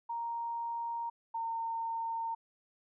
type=tone pair in turn; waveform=sine; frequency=932.3 / 913.1 Hz; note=A#5 / A#5; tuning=0 / -36 cents; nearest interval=unison; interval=36 cents; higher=first; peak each=-34 / -33 dBFS; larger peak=second; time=0.09-1.1 / 1.34-2.35 s; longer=neither; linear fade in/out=10 ms; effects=none